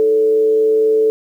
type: tone with frequency modulation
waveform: sine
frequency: 437.9 Hz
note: A4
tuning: 8 cents flat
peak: -10 dBFS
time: 0-1.1 s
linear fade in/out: 0 ms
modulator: 125 Hz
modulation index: 0.22
effects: 8-bit